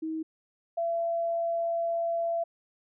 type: tone pair in turn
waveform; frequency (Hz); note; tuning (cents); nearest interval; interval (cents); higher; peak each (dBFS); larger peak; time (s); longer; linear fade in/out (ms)
sine; 318.2 / 674.2; D#4 / E5; +39 / +39; octave + minor second; 1300; second; -30 / -26; second; 0.02-0.23 / 0.77-2.44; second; 10
effects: none